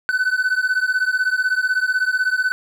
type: beating tone pair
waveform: triangle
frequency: 1500 / 1516 Hz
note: F#6 / F#6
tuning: +23 / +42 cents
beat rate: 16 Hz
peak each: -18 dBFS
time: 0.09-2.52 s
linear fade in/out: 0 ms
effects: none